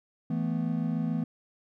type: chord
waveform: triangle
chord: E suspended fourth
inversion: none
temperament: equal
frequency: 164.81 / 220 / 246.9 Hz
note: E3 / A3 / B3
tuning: 0 / 0 / 0 cents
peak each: -28 / -30 / -30 dBFS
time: 0.3-1.24 s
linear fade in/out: 5 ms
effects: none